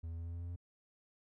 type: tone with pitch steps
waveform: triangle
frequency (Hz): 82.41 / 83.18 / 83.95 / 84.73 / 85.51 / 86.31 / 87.11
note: E2 / E2 / E2 / E2 / F2 / F2 / F2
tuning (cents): 0 / +16 / +32 / +48 / -36 / -20 / -4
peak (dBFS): -38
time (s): 0.03-0.562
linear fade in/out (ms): 10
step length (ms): 76
effects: none